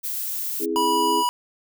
violet noise, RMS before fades -28 dBFS, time 0.03-0.66 s, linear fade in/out 20 ms
sine chord, C augmented, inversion none, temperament equal with one note detuned, 261.6 / 328.1 / 415.3 Hz, C4 / E4 / G#4, 0 / -8 / 0 cents, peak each -31 / -26 / -25 dBFS, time 0.59-1.24 s, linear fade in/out 50 ms
square tone, 977 Hz, B5, 19 cents flat, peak -20 dBFS, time 0.76-1.29 s, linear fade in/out 0 ms
effects none

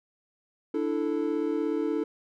triangle chord, D suspended second, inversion none, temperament just, 293.7 / 330.4 / 440.5 Hz, D4 / E4 / A4, 0 / +4 / +2 cents, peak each -28 dBFS, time 0.74-2.04 s, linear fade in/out 5 ms, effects none

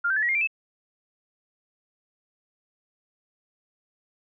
sine tone with pitch steps, 1401 / 1554.5 / 1724.8 / 1913.8 / 2124 / 2356 / 2614 Hz, F6 / G6 / A6 / A#6 / C7 / D7 / E7, +5 / -15 / -35 / +45 / +25 / +5 / -15 cents, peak -21 dBFS, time 0.04-0.474 s, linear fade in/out 10 ms, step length 62 ms, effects none

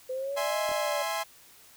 sine exponential two-way sweep, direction up then down, 508 to 622.3 to 579 Hz, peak -30 dBFS, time 0.09-1.03 s, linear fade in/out 10 ms, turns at 0.59 s
sawtooth chord, E augmented, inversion none, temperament equal, 659.3 / 830.6 / 1046.5 Hz, E5 / G#5 / B#5, 0 / 0 / 0 cents, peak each -30 dBFS, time 0.36-1.24 s, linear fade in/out 20 ms
clicks, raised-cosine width 1 ms, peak -28 dBFS, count 2, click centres 0.692 / 0.716 s
effects white hiss -55 dBFS RMS until 1.76 s

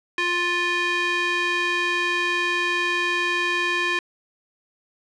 square tone with band-pass filter, 351.2 Hz, F4, 10 cents sharp, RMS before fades -23 dBFS, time 0.18-3.99 s, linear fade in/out 2 ms, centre 2200 Hz, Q 2, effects resampled to 22050 Hz

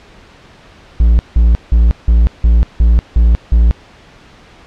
triangle tone bursts, 57.3 Hz, A#1, 29 cents flat, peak -3 dBFS, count 8, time 1-3.71 s, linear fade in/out 0 ms, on 190 ms, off 170 ms, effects pink hiss -41 dBFS RMS until 4.66 s + low-pass 4000 Hz 12 dB/octave

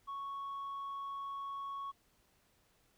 sine tone with tanh clipping, 1108.7 Hz, C#6, in tune, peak -40 dBFS, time 0.07-1.92 s, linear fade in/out 20 ms, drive 1 dB, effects pink hiss -72 dBFS RMS until 2.97 s

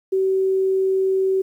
sine tone, 381.7 Hz, G4, 46 cents flat, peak -16 dBFS, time 0.12-1.42 s, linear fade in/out 10 ms, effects 9-bit

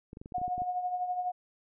clicks, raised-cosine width 3 ms, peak -31 dBFS, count 10, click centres 0.131 / 0.171 / 0.215 / 0.259 / 0.322 / 0.382 / 0.416 / 0.48 / 0.58 / 0.619 s
sine tone with tremolo, 724 Hz, F#5, 38 cents flat, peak -27 dBFS, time 0.34-1.32 s, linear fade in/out 10 ms, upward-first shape triangle, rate 12 Hz, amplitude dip 65%
effects none

